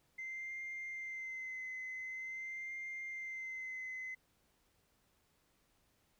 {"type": "tone with vibrato", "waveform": "sine", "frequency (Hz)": 2072, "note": "C7", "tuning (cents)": -17, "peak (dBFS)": -40, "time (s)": [0.18, 4.15], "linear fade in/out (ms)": 10, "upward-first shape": "sine", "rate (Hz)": 0.46, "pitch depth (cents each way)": 26, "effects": ["tanh soft clip ceiling -38 dBFS", "pink hiss -75 dBFS RMS until 6.19 s"]}